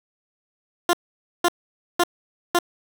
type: tone bursts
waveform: 15% pulse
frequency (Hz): 349.2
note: F4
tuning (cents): 0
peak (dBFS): -9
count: 4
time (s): 0.89-2.588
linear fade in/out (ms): 2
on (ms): 42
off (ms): 510
effects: none